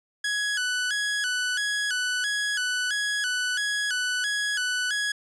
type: tone with vibrato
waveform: sawtooth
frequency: 1578 Hz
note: G6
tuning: 11 cents sharp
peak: -21 dBFS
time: 0.24-5.12 s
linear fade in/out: 5 ms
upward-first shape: square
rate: 1.5 Hz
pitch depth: 99 cents each way
effects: resampled to 22050 Hz